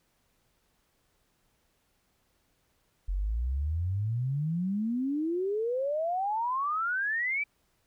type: exponential sweep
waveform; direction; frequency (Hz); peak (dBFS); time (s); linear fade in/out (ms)
sine; up; 44.16 to 2352; -27; 3.08-7.44; 10
effects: pink hiss -72 dBFS RMS until 7.86 s